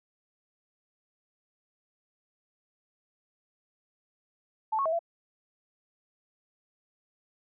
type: tone with pitch steps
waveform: sine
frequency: 875 / 1101 / 644 / 675 Hz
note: A5 / C#6 / E5 / E5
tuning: -10 / -12 / -41 / +41 cents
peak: -25 dBFS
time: 4.72-4.992 s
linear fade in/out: 10 ms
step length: 68 ms
effects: none